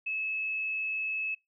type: tone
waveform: sine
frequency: 2594 Hz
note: E7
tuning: 28 cents flat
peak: -30 dBFS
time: 0.06-1.35 s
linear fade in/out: 10 ms
effects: noise-tail reverb RT60 0.2 s tail -22 dB re dry